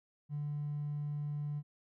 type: tone with hard clipping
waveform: triangle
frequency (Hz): 146.9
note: D3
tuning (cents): +1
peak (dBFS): -35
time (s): 0.29-1.63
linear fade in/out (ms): 50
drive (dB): 3
effects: none